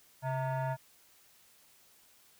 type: tone with frequency modulation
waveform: sine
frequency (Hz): 133.4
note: C3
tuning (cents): +34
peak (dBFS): -29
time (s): 0.22-0.77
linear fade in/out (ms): 50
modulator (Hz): 782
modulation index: 1.1
effects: tanh soft clip ceiling -28 dBFS + white hiss -63 dBFS RMS until 2.39 s